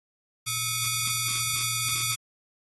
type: ring-modulated tone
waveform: 5% pulse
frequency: 1169 Hz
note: D6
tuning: 8 cents flat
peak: -11 dBFS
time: 0.46-2.16 s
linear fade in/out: 20 ms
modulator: 1050 Hz
effects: AAC 32 kbps